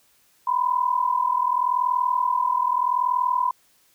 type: tone pair together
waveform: sine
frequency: 978.2 / 1019 Hz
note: B5 / C6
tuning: -17 / -46 cents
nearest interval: minor second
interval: 71 cents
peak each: -22 / -22 dBFS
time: 0.47-3.51 s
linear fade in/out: 5 ms
effects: white hiss -61 dBFS RMS until 3.94 s